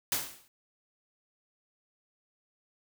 white noise with exponential decay, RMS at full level -27 dBFS, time 0.12-0.48 s, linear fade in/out 1 ms, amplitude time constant 78 ms, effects none

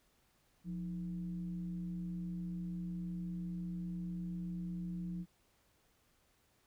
sine tone with frequency modulation, 176.1 Hz, F3, 15 cents sharp, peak -38 dBFS, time 0.64-5.26 s, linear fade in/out 50 ms, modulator 139 Hz, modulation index 0.39, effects pink hiss -73 dBFS RMS until 6.66 s

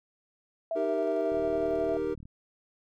sine tone with tremolo, 659.3 Hz, E5, in tune, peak -28 dBFS, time 0.71-1.97 s, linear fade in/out 2 ms, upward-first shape square, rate 11 Hz, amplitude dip 25%
triangle chord, Eb major, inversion none, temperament equal, 311.1 / 392 / 466.2 Hz, Eb4 / G4 / Bb4, 0 / 0 / 0 cents, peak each -32 / -30 / -30 dBFS, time 0.75-2.15 s, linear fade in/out 20 ms
click train, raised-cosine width 5 ms, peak -35 dBFS, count 37, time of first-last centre 1.32-2.255 s, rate 38.5 Hz
effects none

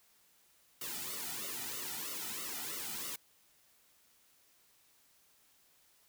white noise with flanger, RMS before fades -41 dBFS, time 0.81-3.16 s, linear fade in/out 5 ms, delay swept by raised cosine 1.2 to 1.87 ms, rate 3.1 Hz, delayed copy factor -1, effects white hiss -68 dBFS RMS until 6.08 s

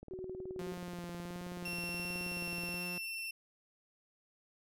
click train, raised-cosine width 2 ms, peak -35 dBFS, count 52, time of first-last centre 0.03-2.743 s, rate 18.8 Hz
sine tone with tremolo, 371.8 Hz, F#4, 8 cents sharp, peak -39 dBFS, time 0.11-0.74 s, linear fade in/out 0 ms, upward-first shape triangle, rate 11 Hz, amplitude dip 40%
sawtooth tone with vibrato, 175.6 Hz, F3, 10 cents sharp, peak -38 dBFS, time 0.59-2.98 s, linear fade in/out 2 ms, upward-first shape sine, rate 1.4 Hz, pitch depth 19 cents each way
35% pulse tone with pitch glide, 2716 to 2694 Hz, F7 to E7, -49 to +37 cents, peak -37 dBFS, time 1.65-3.31 s, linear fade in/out 5 ms, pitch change -14 cents, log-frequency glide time 2.36-3.18 s
effects none

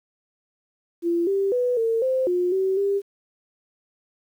sine tone with pitch steps, 341.3 / 392.9 / 494.1 / 454.1 / 520 / 357.4 / 381.3 / 398.5 Hz, F4 / G4 / B4 / A#4 / C5 / F4 / G4 / G4, -40 / +4 / +1 / -45 / -11 / +40 / -48 / +28 cents, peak -19 dBFS, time 1.02-3.02 s, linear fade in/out 50 ms, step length 250 ms, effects 9-bit

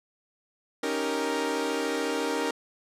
sawtooth chord, Eb dominant seventh, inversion third, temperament equal, 277.2 / 311.1 / 392 / 466.2 Hz, Db4 / Eb4 / G4 / Bb4, 0 / 0 / 0 / 0 cents, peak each -29 / -29 / -31 / -26 dBFS, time 0.83-2.51 s, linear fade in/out 5 ms, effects low-pass 10000 Hz 12 dB/octave

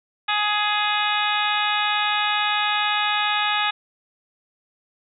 harmonic tone with a mistuned harmonic, 417.8 Hz, G#4, 10 cents sharp, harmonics 2 / 3 / 4 / 5 / 6 / 7 / 8 / 9, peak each -25 / -26 / -27 / -31 / -27 / -30 / -29 / -30 dBFS, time 0.28-3.71 s, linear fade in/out 10 ms, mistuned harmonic 8, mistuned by +45 cents, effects none

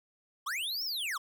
square linear two-way sweep, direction up then down, 993 to 5570 to 993 Hz, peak -33 dBFS, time 0.46-1.18 s, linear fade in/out 10 ms, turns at 0.84 s, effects none

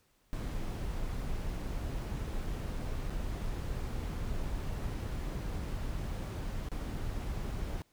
brown noise with dropouts, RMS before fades -36 dBFS, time 0.33-7.82 s, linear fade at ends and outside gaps 0 ms, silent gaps 3.097-3.104 / 6.687-6.717 s, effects pink hiss -71 dBFS RMS until 7.92 s

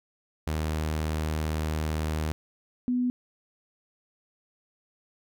sawtooth / sine tone pair in turn, 77.78 / 247.8 Hz, D#2 / B3, 0 / +6 cents, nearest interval octave + minor sixth, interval 2006 cents, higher second, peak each -23 dBFS, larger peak neither, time 0.47-2.32 / 2.88-3.1 s, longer first, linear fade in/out 0 ms, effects none

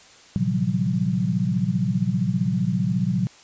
sine tone cluster, 115.7 / 133.7 / 159.5 / 175.1 / 190.1 Hz, A#2 / C3 / D#3 / F3 / F#3, -13 / +38 / +43 / +5 / +47 cents, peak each -27 / -27 / -30 / -25 / -24 dBFS, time 0.36-3.27 s, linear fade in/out 0 ms, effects white hiss -49 dBFS RMS until 3.43 s + resampled to 16000 Hz

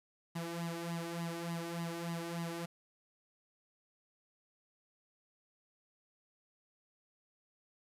sawtooth tone with flanger, 168.8 Hz, E3, 41 cents sharp, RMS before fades -40 dBFS, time 0.35-2.66 s, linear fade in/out 10 ms, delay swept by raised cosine 1 to 2.7 ms, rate 3.4 Hz, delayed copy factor +0.75, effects resampled to 32000 Hz + 10-bit

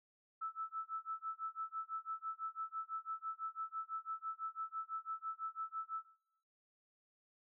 sine tone with tremolo, 1314 Hz, E6, 6 cents flat, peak -37 dBFS, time 0.41-6.05 s, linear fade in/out 10 ms, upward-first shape sine, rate 6 Hz, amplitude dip 95%, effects noise-tail reverb RT60 0.8 s tail -18 dB re dry

